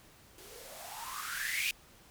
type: noise with band-pass filter sweep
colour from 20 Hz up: violet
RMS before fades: -39 dBFS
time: 0.38-1.71 s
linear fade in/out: 2 ms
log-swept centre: 350 to 2600 Hz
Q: 9.8
effects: pink hiss -59 dBFS RMS until 2.1 s